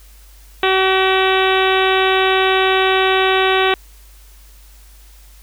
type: harmonic tone with a mistuned harmonic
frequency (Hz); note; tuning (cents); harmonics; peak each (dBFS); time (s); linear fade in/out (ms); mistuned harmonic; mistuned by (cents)
379.6; F#4; +44; 1 / 2 / 3 / 4 / 5 / 6 / 7 / 8 / 9 / 10; -16 / -19 / -21 / -22 / -23 / -24 / -24 / -25 / -26 / -26; 0.63-3.74; 2; 6; +29
effects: added 50 Hz sine -41 dBFS peak until 5.42 s + white hiss -49 dBFS RMS until 5.42 s